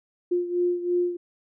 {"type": "beating tone pair", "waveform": "sine", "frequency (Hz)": [352.7, 355.7], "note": ["F4", "F4"], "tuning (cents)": [17, 32], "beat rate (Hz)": 3, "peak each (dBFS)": [-23, -28], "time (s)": [0.31, 1.17], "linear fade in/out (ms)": 10, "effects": []}